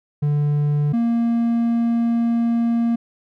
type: tone pair in turn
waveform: triangle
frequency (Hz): 146.83 / 233.1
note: D3 / A#3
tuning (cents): 0 / 0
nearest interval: minor sixth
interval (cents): 800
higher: second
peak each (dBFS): -14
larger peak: neither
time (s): 0.22-0.93 / 0.93-2.96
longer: second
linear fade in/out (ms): 10
effects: none